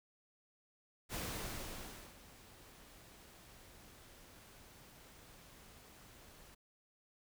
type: noise with ADSR envelope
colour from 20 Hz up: pink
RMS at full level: -41 dBFS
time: 1.09-6.55 s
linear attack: 50 ms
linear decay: 1000 ms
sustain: -18 dB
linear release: 11 ms
effects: none